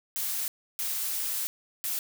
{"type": "noise bursts at uneven times", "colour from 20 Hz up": "blue", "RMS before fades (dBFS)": -31, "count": 3, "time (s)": [[0.16, 0.48], [0.79, 1.47], [1.84, 1.99]], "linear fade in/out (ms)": 0, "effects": []}